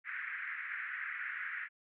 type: band-pass noise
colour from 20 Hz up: pink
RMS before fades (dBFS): -41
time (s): 0.04-1.69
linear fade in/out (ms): 50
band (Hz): 1500 to 2100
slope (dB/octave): 48
effects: none